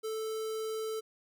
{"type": "tone with notch filter", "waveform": "square", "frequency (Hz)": 439.5, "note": "A4", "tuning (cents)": -2, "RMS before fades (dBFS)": -36, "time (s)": [0.03, 1.01], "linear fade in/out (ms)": 20, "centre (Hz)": 2000, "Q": 1.3, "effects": []}